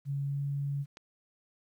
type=tone with pitch glide; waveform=sine; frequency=140 to 141.14 Hz; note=C#3 to C#3; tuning=+18 to +32 cents; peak=-30 dBFS; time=0.05-0.86 s; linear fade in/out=50 ms; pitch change=+14 cents; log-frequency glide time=0.26-0.4 s
type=click; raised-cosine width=0.2 ms; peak=-30 dBFS; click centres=0.971 s
effects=11-bit